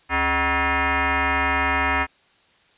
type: tone with frequency modulation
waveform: sine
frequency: 415.3 Hz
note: G#4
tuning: in tune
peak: -18 dBFS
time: 0.09-2.07 s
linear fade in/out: 50 ms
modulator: 343 Hz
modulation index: 5.9
effects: white hiss -58 dBFS RMS until 2.77 s + resampled to 8000 Hz